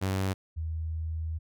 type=tone pair in turn; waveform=sawtooth / sine; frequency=95.6 / 80.16 Hz; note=G2 / E2; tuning=-43 / -48 cents; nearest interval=minor third; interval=305 cents; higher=first; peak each=-23 / -30 dBFS; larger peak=first; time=0.01-0.34 / 0.56-1.39 s; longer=second; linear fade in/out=20 ms; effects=none